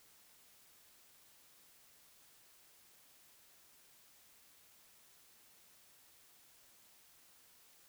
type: silence
effects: white hiss -65 dBFS RMS until 7.88 s